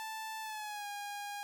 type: tone with pitch glide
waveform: sawtooth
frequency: 880 to 816.3 Hz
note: A5 to G#5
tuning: 0 to -30 cents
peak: -36 dBFS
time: 0-1.43 s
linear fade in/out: 0 ms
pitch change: -130 cents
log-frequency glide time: 0.41-0.87 s
effects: none